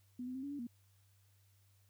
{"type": "tone with pitch steps", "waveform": "sine", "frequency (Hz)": [247.8, 253.9, 263.2, 282.4, 286.5, 238.6], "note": ["B3", "B3", "C4", "C#4", "D4", "A#3"], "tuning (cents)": [6, 48, 10, 32, -43, 41], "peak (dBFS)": -40, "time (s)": [0.19, 0.67], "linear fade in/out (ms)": 5, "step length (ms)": 80, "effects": ["added 98 Hz sine -67 dBFS peak until 1.89 s", "white hiss -75 dBFS RMS until 1.89 s"]}